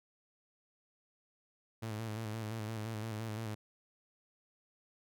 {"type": "tone with vibrato", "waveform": "sawtooth", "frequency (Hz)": 110, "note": "A2", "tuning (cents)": 0, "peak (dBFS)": -34, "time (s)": [1.82, 3.55], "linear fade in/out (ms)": 10, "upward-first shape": "square", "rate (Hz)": 5.8, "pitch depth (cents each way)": 45, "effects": []}